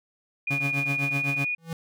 sine tone with pitch glide, 2441 to 2455 Hz, D#7 to D#7, -34 to -24 cents, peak -25 dBFS, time 0.47-1.55 s, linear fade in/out 5 ms, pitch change +10 cents, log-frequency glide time 0.87-1.3 s
30% pulse tone with tremolo, 140 Hz, C#3, 18 cents sharp, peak -22 dBFS, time 0.5-1.45 s, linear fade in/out 10 ms, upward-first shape triangle, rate 7.9 Hz, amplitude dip 95%
square tone with exponential growth, 164.81 Hz, E3, in tune, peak -27 dBFS, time 1.58-1.73 s, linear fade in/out 2 ms, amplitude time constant 31 ms
effects none

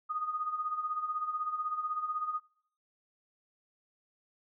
sine tone with tremolo, 1239 Hz, D#6, 8 cents flat, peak -29 dBFS, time 0.09-2.4 s, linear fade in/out 20 ms, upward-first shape sine, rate 16 Hz, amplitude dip 65%, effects noise-tail reverb RT60 0.7 s tail -26 dB re dry

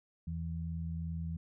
sine tone pair together, 82.65 / 165.3 Hz, E2 / E3, +5 / +5 cents, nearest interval octave, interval 1200 cents, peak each -38 / -38 dBFS, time 0.27-1.37 s, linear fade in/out 5 ms, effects none

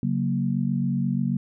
sine chord, F# major, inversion second, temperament equal, 138.59 / 185 / 233.1 Hz, C#3 / F#3 / A#3, 0 / 0 / 0 cents, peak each -26 dBFS, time 0.03-1.37 s, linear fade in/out 2 ms, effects none

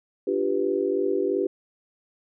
sine chord, G dominant seventh, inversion second, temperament equal, 293.7 / 349.2 / 392 / 493.9 Hz, D4 / F4 / G4 / B4, 0 / 0 / 0 / 0 cents, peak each -30 / -28 / -24 / -29 dBFS, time 0.27-1.47 s, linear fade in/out 5 ms, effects none

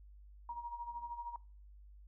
sine tone with tremolo, 948 Hz, A#5, 29 cents sharp, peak -38 dBFS, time 0.49-1.36 s, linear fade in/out 2 ms, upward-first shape sine, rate 13 Hz, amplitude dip 65%, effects noise-tail reverb RT60 0.4 s tail -23 dB re dry + added 50 Hz sine -54 dBFS peak until 2.07 s

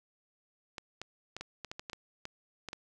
clicks, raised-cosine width 0.2 ms, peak -23 dBFS, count 12, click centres 0.782 / 1.016 / 1.366 / 1.41 / 1.647 / 1.715 / 1.795 / 1.898 / 1.932 / 2.254 / 2.687 / 2.731 s, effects none

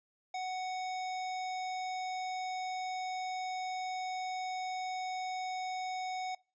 square tone, 743 Hz, F#5, 7 cents sharp, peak -36 dBFS, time 0.34-6.35 s, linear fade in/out 5 ms, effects noise-tail reverb RT60 0.3 s tail -22 dB re dry + resampled to 16000 Hz

